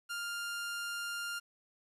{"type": "tone", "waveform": "sawtooth", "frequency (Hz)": 1400, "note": "F6", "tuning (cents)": 4, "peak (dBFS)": -33, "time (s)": [0.09, 1.4], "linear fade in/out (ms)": 20, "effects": ["resampled to 32000 Hz", "11-bit"]}